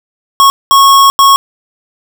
square tone bursts at uneven times, 1099 Hz, C#6, 15 cents flat, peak -3 dBFS, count 3, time 0.4-0.5 / 0.71-1.1 / 1.19-1.36 s, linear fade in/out 0 ms, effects none

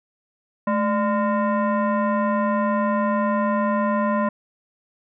sine tone with frequency modulation, 215.4 Hz, A3, 37 cents flat, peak -18 dBFS, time 0.67-4.29 s, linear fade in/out 5 ms, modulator 811 Hz, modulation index 1.2, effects none

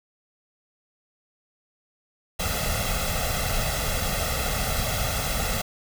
pink noise with comb filter, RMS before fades -26 dBFS, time 2.39-5.62 s, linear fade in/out 10 ms, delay 1.5 ms, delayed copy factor +0.8, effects none

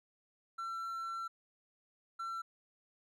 triangle tone bursts at uneven times, 1349 Hz, E6, 40 cents sharp, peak -36 dBFS, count 2, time 0.58-1.28 / 2.19-2.42 s, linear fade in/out 10 ms, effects none

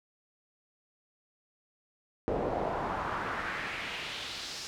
brown noise with band-pass filter sweep, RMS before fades -35 dBFS, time 2.28-4.67 s, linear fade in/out 0 ms, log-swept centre 510 to 5500 Hz, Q 2, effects none

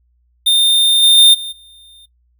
square tone with level steps, 3627 Hz, A#7, 48 cents flat, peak -9 / -6 / -4 / -23 / -40 dBFS, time 0.46-2.06 s, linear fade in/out 10 ms, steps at 1.02 / 1.17 / 1.33 / 1.51 s, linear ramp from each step 20 ms, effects noise-tail reverb RT60 0.1 s tail -18 dB re dry + added 60 Hz sine -55 dBFS peak until 2.39 s

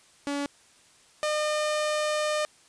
sawtooth tone pair in turn, 284.5 / 606.3 Hz, C#4 / D#5, +45 / -45 cents, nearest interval octave + minor second, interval 1310 cents, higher second, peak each -24 / -21 dBFS, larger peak second, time 0.27-0.46 / 1.23-2.45 s, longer second, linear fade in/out 0 ms, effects white hiss -58 dBFS RMS until 2.68 s + resampled to 22050 Hz

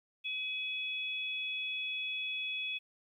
sine tone pair together, 2539 / 3399 Hz, D#7 / G#7, +34 / +39 cents, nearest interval perfect fourth, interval 505 cents, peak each -36 / -39 dBFS, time 0.24-2.79 s, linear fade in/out 20 ms, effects 12-bit

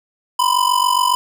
square ring-modulated tone, 1000 Hz, B5, 21 cents sharp, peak -11 dBFS, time 0.39-1.15 s, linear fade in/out 0 ms, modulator 23.6 Hz, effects none

